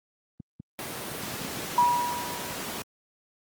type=clicks; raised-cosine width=5 ms; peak=-24 dBFS; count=9; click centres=0.401 / 0.6 / 1.116 / 1.234 / 1.339 / 1.416 / 1.448 / 1.572 / 1.826 s
type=noise; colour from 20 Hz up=pink; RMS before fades=-34 dBFS; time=0.79-2.82 s; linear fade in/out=0 ms
type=tone with exponential decay; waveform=sine; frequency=968 Hz; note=B5; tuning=35 cents flat; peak=-16 dBFS; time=1.78-2.8 s; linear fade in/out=2 ms; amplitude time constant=220 ms
effects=high-pass 150 Hz 12 dB/octave + Opus 32 kbps